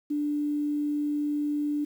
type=tone with quantisation; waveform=sine; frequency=294.3 Hz; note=D4; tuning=4 cents sharp; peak=-25 dBFS; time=0.1-1.85 s; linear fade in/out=10 ms; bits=9; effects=none